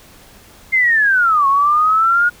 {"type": "linear two-way sweep", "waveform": "sine", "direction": "down then up", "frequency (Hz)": [2119, 1086, 1445], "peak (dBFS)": -10, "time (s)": [0.72, 2.3], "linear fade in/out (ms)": 20, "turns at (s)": 1.47, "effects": ["pink hiss -44 dBFS RMS until 2.4 s"]}